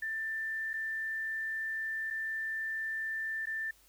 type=tone with dropouts; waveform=sine; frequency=1778 Hz; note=A6; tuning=18 cents sharp; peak=-33 dBFS; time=0.02-3.71 s; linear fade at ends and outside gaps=5 ms; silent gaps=0.733-0.738 / 2.103-2.107 / 3.457-3.469 s; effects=added 50 Hz sine -68 dBFS peak until 3.88 s + white hiss -64 dBFS RMS until 3.88 s